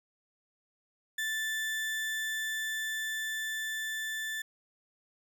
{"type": "tone with level ramp", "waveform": "35% pulse", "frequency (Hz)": 1760, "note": "A6", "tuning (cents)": 0, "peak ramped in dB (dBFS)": [-29, -32], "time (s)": [1.18, 4.42], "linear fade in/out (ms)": 5, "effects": []}